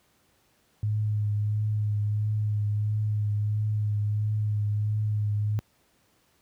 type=tone with vibrato; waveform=sine; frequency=105.4 Hz; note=G#2; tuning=26 cents sharp; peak=-23 dBFS; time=0.83-5.59 s; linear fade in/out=0 ms; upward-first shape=triangle; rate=1.5 Hz; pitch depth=26 cents each way; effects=pink hiss -66 dBFS RMS until 6.41 s + high-pass 60 Hz 12 dB/octave